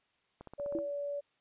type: click train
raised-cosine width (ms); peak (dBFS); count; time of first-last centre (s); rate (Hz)
1; -33; 7; 0.41-0.787; 15.9
type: tone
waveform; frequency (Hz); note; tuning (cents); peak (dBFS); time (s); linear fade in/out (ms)
sine; 573; D5; -43; -34; 0.58-1.21; 20
type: tone with exponential decay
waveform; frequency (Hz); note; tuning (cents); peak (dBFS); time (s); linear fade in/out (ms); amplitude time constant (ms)
sine; 330; E4; +2; -29; 0.75-0.92; 1; 35
effects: white hiss -74 dBFS RMS until 1.4 s + resampled to 8000 Hz